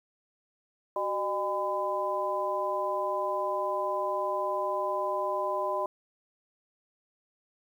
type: harmonic tone with a mistuned harmonic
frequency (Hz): 201.8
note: G#3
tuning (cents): -49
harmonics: 2 / 3 / 4 / 5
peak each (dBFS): -36 / -31 / -38 / -31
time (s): 0.96-5.86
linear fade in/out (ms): 2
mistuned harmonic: 2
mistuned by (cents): -120
effects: 10-bit